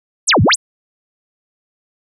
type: exponential two-way sweep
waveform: sine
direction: down then up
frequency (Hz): 11800 to 82.8 to 11800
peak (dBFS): -8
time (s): 0.27-0.56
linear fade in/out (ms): 20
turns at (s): 0.42
effects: none